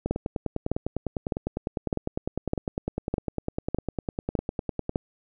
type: two click trains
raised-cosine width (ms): 2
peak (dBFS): -11 / -14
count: 9 / 49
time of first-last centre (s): 0.11-4.958 / 0.06-4.894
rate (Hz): 1.65 / 9.93
effects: none